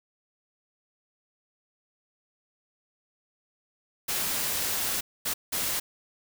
white noise bursts at uneven times, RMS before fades -29 dBFS, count 3, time 4.08-5.01 / 5.25-5.34 / 5.52-5.8 s, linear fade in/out 10 ms, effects none

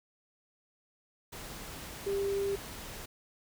sine tone in noise, 396.8 Hz, G4, 21 cents sharp, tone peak -29 dBFS, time 2.06-2.56 s, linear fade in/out 10 ms, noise pink, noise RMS -44 dBFS, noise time 1.32-3.06 s, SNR +12 dB, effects none

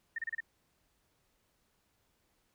sine tone bursts, 1822 Hz, A#6, 40 cents flat, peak -33 dBFS, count 5, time 0.16-0.405 s, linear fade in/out 5 ms, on 25 ms, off 30 ms, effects pink hiss -75 dBFS RMS until 2.54 s

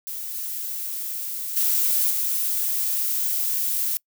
violet noise with level steps, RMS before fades -32 / -30 / -21 / -24 dBFS, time 0.07-3.97 s, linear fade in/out 0 ms, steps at 0.34 / 1.56 / 2.1 s, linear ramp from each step 10 ms, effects noise-tail reverb RT60 0.1 s tail -26 dB re dry

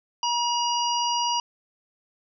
harmonic tone, 956 Hz, A#5, 43 cents sharp, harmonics 1 / 3 / 5 / 6, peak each -24 / -29 / -31 / -32 dBFS, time 0.23-1.4 s, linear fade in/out 2 ms, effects none

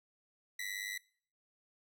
sawtooth ring-modulated tone, 1975.5 Hz, B6, in tune, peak -32 dBFS, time 0.59-0.98 s, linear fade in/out 5 ms, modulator 49.1 Hz, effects noise-tail reverb RT60 0.5 s tail -23 dB re dry

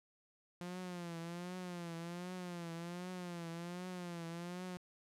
sawtooth tone with vibrato, 174.61 Hz, F3, in tune, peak -39 dBFS, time 0.61-4.77 s, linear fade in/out 0 ms, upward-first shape triangle, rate 1.3 Hz, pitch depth 95 cents each way, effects low-pass 11000 Hz 12 dB/octave

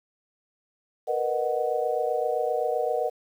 sine chord, B major seventh, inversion third, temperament equal with one note detuned, 466.2 / 493.9 / 614 / 740 Hz, A#4 / B4 / D#5 / F#5, 0 / 0 / -23 / 0 cents, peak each -29 dBFS, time 1.07-3.1 s, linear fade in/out 20 ms, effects 9-bit

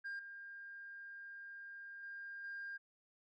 sine tone with level steps, 1604 Hz, G6, 39 cents sharp, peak -39 / -48 / -45 / -42 dBFS, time 0.04-2.78 s, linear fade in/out 20 ms, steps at 0.19 / 2.03 / 2.44 s, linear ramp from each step 2 ms, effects tanh soft clip ceiling -40 dBFS

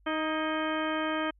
harmonic tone with a mistuned harmonic, 312.1 Hz, D#4, 5 cents sharp, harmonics 1 / 2 / 3 / 4 / 5 / 6 / 7 / 8 / 10, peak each -32 / -34 / -38 / -35 / -37 / -42 / -43 / -44 / -41 dBFS, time 0.06-1.31 s, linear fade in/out 10 ms, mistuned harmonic 5, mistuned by +49 cents, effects added 50 Hz sine -59 dBFS peak until 1.39 s

